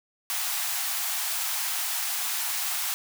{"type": "high-pass noise", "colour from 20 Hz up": "white", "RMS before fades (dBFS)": -29, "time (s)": [0.3, 2.94], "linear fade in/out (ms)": 0, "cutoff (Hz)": 670, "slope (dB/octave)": 96, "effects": []}